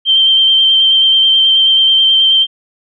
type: tone with vibrato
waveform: sine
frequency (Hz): 3136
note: G7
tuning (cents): 0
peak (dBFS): -6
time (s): 0.05-2.47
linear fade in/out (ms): 50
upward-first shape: sine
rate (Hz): 9.3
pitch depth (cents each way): 15
effects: none